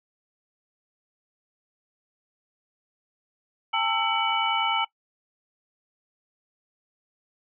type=tone cluster; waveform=sine; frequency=807 / 897 / 1325 / 2268 / 2977 Hz; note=G#5 / A5 / E6 / C#7 / F#7; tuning=-50 / +33 / +9 / +39 / +10 cents; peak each=-31 / -26 / -28 / -30 / -29 dBFS; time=3.73-4.85 s; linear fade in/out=10 ms; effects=noise-tail reverb RT60 0.1 s tail -21 dB re dry